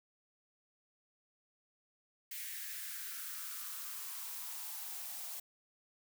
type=noise with high-pass filter sweep; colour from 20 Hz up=blue; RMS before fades=-44 dBFS; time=2.31-5.4 s; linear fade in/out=5 ms; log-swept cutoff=2000 to 650 Hz; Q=3.5; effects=none